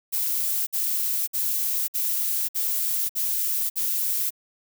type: noise bursts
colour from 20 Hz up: violet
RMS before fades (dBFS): -25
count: 7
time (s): 0.12-4.306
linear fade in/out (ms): 20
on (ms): 550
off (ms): 56
effects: none